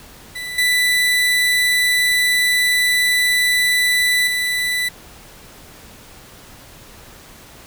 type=tone with level steps; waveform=30% pulse; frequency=1983 Hz; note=B6; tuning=7 cents sharp; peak=-23 / -11 / -15 dBFS; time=0.35-4.89 s; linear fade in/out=10 ms; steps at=0.58 / 4.27 s; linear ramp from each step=5 ms; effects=pink hiss -42 dBFS RMS until 7.66 s